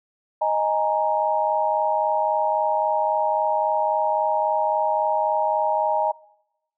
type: chord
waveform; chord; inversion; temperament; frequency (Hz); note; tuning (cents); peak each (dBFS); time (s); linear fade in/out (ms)
sine; D# suspended fourth; none; just; 622.3 / 829.7 / 933.4; D#5 / G#5 / A#5; 0 / -2 / +2; -23; 0.41-6.12; 10
effects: noise-tail reverb RT60 0.9 s tail -23 dB re dry